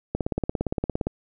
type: click train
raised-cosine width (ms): 2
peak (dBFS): -11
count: 17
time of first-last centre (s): 0.15-1.07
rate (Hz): 17.4
effects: none